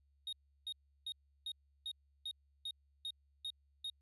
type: tone bursts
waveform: triangle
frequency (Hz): 3729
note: A#7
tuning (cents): 0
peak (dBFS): -38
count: 10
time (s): 0.27-3.9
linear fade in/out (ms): 2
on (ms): 57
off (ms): 340
effects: added 70 Hz sine -70 dBFS peak until 4.01 s + resampled to 32000 Hz